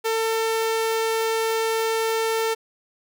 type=tone; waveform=sawtooth; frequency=448.3 Hz; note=A4; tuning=32 cents sharp; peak=-17 dBFS; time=0.04-2.55 s; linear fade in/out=20 ms; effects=none